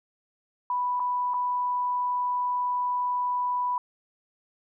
sine tone with dropouts, 987.8 Hz, B5, in tune, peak -24 dBFS, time 0.7-3.78 s, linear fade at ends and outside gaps 2 ms, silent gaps 0.997-1.001 / 1.337-1.341 s, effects none

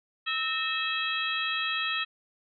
harmonic tone with a mistuned harmonic, 651 Hz, E5, 22 cents flat, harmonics 2 / 3 / 4 / 5 / 6, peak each -34 / -34 / -32 / -33 / -36 dBFS, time 0.26-2.05 s, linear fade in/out 20 ms, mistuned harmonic 3, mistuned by -110 cents, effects none

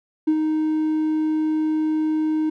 triangle tone with ADSR envelope, 311.3 Hz, D#4, 1 cent sharp, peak -10 dBFS, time 0.27-2.5 s, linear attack 13 ms, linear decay 61 ms, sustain -6 dB, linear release 9 ms, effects tanh soft clip ceiling -11 dBFS

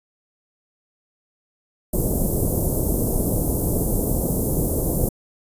pink band-stop noise, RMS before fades -21 dBFS, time 1.93-5.09 s, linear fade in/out 5 ms, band 580 to 9900 Hz, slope 24 dB/octave, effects resampled to 32000 Hz

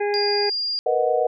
harmonic tone, 410.5 Hz, G#4, 20 cents flat, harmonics 1 / 2 / 4 / 5 / 6, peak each -21 / -27 / -33 / -35 / -37 dBFS, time 0-0.5 s, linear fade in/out 10 ms
sine tone, 4807 Hz, D8, 39 cents sharp, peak -22 dBFS, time 0.14-0.79 s, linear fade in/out 0 ms
sine chord, B major seventh, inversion third, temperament equal with one note detuned, 466.2 / 493.9 / 622.3 / 736.6 Hz, A#4 / B4 / D#5 / F#5, 0 / 0 / 0 / -8 cents, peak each -24 / -22 / -23 / -23 dBFS, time 0.86-1.27 s, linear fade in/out 5 ms
effects none

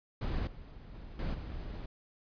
brown noise with level steps, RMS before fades -33 / -49 / -47 / -34 / -41 dBFS, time 0.21-1.86 s, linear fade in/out 5 ms, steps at 0.47 / 0.94 / 1.19 / 1.34 s, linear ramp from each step 2 ms, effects resampled to 11025 Hz

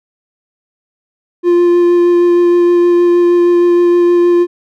triangle tone with vibrato, 349.2 Hz, F4, in tune, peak -4 dBFS, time 1.43-4.47 s, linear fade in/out 50 ms, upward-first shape sine, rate 6.4 Hz, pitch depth 9 cents each way, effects none

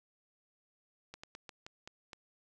slowing click train, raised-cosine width 0.2 ms, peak -29 dBFS, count 7, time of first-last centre 1.14-2.132 s, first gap 95 ms, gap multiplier 1.22, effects none

